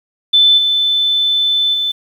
sine tone with level steps, 3520 Hz, A7, in tune, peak -6 / -11 / -14 dBFS, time 0.33-1.92 s, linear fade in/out 10 ms, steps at 0.57 / 1.73 s, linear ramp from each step 20 ms, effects 7-bit

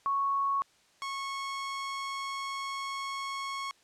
sine / sawtooth tone pair in turn, 1107 / 1097.5 Hz, C#6 / C#6, -3 / -18 cents, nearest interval unison, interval 15 cents, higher first, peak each -26 / -30 dBFS, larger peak first, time 0.06-0.62 / 1.02-3.71 s, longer second, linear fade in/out 0 ms, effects white hiss -64 dBFS RMS until 3.83 s + low-pass 7000 Hz 12 dB/octave

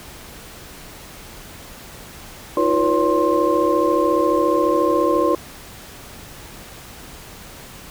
sine tone cluster, 320.3 / 354.6 / 490 / 562 / 1055 Hz, E4 / F4 / B4 / C#5 / C6, -50 / +26 / -14 / +24 / +14 cents, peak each -21 dBFS, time 2.57-5.35 s, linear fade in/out 2 ms, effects pink hiss -39 dBFS RMS until 7.9 s

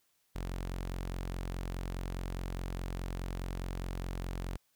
sawtooth tone, 44.82 Hz, F1, 46 cents sharp, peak -32 dBFS, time 0.35-4.57 s, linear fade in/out 10 ms, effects white hiss -74 dBFS RMS until 4.75 s

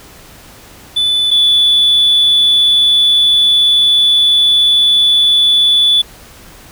triangle tone pair in turn, 3489 / 3459 Hz, A7 / A7, -15 / -30 cents, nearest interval unison, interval 15 cents, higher first, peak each -8 / -4 dBFS, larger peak second, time 0.96-1.31 / 1.31-6.02 s, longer second, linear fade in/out 10 ms, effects tanh soft clip ceiling -3 dBFS + pink hiss -38 dBFS RMS until 6.71 s

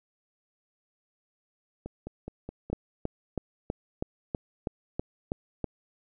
two click trains, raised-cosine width 2 ms, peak -24 / -16 dBFS, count 5 / 10, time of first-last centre 1.86-2.7 / 2.73-5.643 s, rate 4.76 / 3.09 Hz, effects none

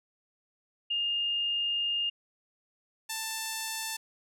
sine / 5% pulse tone pair in turn, 2825 / 886.5 Hz, F7 / A5, +19 / +13 cents, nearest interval octave + minor sixth, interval 2006 cents, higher first, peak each -27 / -21 dBFS, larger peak second, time 0.9-2.1 / 3.09-3.97 s, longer first, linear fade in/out 10 ms, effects none

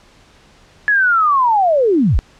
sine linear sweep, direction down, 1715 to 30.6 Hz, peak -10 dBFS, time 0.88-2.19 s, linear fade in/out 0 ms, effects pink hiss -48 dBFS RMS until 2.39 s + low-pass 6000 Hz 12 dB/octave

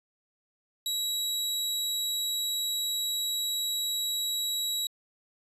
sawtooth tone, 3879 Hz, B7, 32 cents flat, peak -25 dBFS, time 0.86-4.87 s, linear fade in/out 2 ms, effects resampled to 32000 Hz

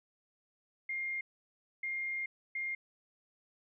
sine tone bursts at uneven times, 2120 Hz, C7, 22 cents sharp, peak -34 dBFS, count 3, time 0.89-1.21 / 1.83-2.26 / 2.55-2.75 s, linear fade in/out 5 ms, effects none

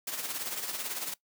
white noise with tremolo, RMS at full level -33 dBFS, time 0.07-1.14 s, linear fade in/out 5 ms, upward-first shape triangle, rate 18 Hz, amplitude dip 65%, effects noise-tail reverb RT60 0.1 s tail -20 dB re dry + high-pass 200 Hz 12 dB/octave

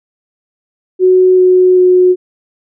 sine tone with pitch steps, 369.7 / 367.1 / 364.6 Hz, F#4 / F#4 / F#4, -1 / -14 / -25 cents, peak -4 dBFS, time 0.99-2.16 s, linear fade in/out 50 ms, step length 390 ms, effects none

